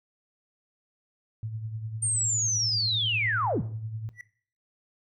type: tone with tremolo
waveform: sine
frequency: 110.2 Hz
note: A2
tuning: 3 cents sharp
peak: -29 dBFS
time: 1.43-4.09 s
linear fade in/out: 0 ms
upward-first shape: triangle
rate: 10 Hz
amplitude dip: 60%
type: linear sweep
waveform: sine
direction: down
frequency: 8870 to 58.6 Hz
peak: -24 dBFS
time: 2.02-3.62 s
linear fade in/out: 10 ms
type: tone with exponential growth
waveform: triangle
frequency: 1958 Hz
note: B6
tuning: 15 cents flat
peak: -33 dBFS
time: 4.13-4.21 s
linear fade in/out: 2 ms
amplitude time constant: 16 ms
effects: noise-tail reverb RT60 0.5 s tail -17 dB re dry